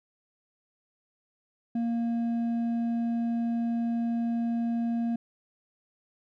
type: tone with hard clipping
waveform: sine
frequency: 233.1 Hz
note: A#3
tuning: in tune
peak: -27 dBFS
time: 1.75-5.16 s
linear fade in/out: 5 ms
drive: 4 dB
effects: none